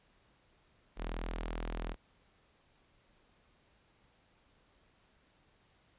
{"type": "tone with notch filter", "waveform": "sawtooth", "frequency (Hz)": 41.2, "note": "E1", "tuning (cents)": 0, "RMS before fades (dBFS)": -39, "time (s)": [0.96, 1.96], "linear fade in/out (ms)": 50, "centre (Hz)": 100, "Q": 0.56, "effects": ["pink hiss -69 dBFS RMS until 5.98 s", "resampled to 8000 Hz"]}